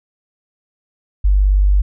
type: tone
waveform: sine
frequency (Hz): 49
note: G1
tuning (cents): 0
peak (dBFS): -9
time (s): 1.24-1.82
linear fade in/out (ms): 10
effects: none